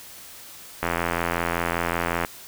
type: click train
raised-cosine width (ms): 0.5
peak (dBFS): -8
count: 122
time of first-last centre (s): 0.83-2.249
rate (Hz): 85.3
effects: white hiss -43 dBFS RMS until 2.47 s